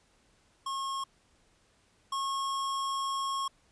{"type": "tone pair in turn", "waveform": "square", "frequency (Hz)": [1084, 1089.5], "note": ["C#6", "C#6"], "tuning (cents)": [-39, -30], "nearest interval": "unison", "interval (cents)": 9, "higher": "second", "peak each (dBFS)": [-33, -31], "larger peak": "second", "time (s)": [[0.66, 1.04], [2.12, 3.48]], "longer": "second", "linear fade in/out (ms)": 5, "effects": ["pink hiss -67 dBFS RMS until 3.71 s", "resampled to 22050 Hz"]}